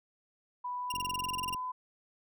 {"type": "tone with pitch glide", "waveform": "sine", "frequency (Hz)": [987.8, 1008], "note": ["B5", "B5"], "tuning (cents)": [0, 35], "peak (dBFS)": -34, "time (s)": [0.64, 1.72], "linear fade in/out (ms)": 10, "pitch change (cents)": 35, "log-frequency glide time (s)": [0.75, 1.33]}
{"type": "tone bursts", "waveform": "sawtooth", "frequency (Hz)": 2794, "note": "F7", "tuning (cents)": 0, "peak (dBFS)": -30, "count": 14, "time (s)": [0.9, 1.545], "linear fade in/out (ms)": 5, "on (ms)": 21, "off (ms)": 27}
{"type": "click train", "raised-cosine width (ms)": 3, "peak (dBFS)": -35, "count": 29, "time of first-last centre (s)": [0.94, 1.547], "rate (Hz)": 46.1}
{"effects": []}